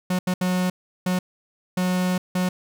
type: tone bursts at uneven times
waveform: 45% pulse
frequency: 182.4 Hz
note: F#3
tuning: 24 cents flat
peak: -20 dBFS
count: 6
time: 0.1-0.19 / 0.27-0.34 / 0.41-0.7 / 1.06-1.19 / 1.77-2.18 / 2.35-2.49 s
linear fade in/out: 5 ms
effects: none